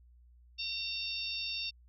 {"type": "harmonic tone with a mistuned harmonic", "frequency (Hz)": 913, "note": "A#5", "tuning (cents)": -36, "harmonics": [3, 4, 5, 6], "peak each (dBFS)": [-39, -40, -41, -42], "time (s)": [0.58, 1.71], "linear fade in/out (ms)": 20, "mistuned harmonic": 6, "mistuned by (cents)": -19, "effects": ["added 60 Hz sine -57 dBFS peak until 1.88 s"]}